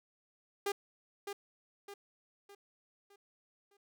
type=tone with echo; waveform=sawtooth; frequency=402.3 Hz; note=G4; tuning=45 cents sharp; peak=-28 dBFS; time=0.66-0.72 s; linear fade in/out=5 ms; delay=610 ms; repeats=5; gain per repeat=-7 dB; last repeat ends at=3.77 s; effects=none